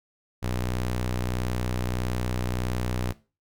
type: ring-modulated tone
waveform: sawtooth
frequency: 61.6 Hz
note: B1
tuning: 4 cents flat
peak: -21 dBFS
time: 0.42-3.13 s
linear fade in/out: 20 ms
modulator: 30.8 Hz
effects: noise-tail reverb RT60 0.3 s tail -17 dB re dry